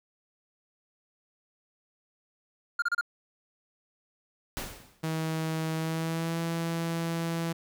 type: tone bursts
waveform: triangle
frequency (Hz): 1408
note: F6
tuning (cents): +14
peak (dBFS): -22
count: 4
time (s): 2.79-3.011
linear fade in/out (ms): 5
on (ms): 32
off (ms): 31
type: noise with exponential decay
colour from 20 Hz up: pink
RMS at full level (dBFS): -33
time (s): 4.57-5.08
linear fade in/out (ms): 0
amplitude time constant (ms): 110
type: tone with pitch glide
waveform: sawtooth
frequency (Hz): 160 to 166.41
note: D#3 to E3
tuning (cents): +49 to +17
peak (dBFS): -25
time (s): 5.03-7.53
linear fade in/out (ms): 10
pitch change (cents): +68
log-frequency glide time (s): 5.75-6.39
effects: none